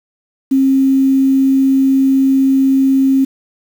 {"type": "tone with quantisation", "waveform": "sine", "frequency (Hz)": 268.4, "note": "C4", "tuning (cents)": 44, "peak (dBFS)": -8, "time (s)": [0.51, 3.25], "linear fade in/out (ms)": 10, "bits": 6, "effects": []}